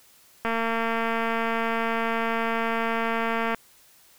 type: click train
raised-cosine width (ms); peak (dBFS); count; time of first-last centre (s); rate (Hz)
0.5; -12; 707; 0.45-3.546; 228
effects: white hiss -56 dBFS RMS until 4.18 s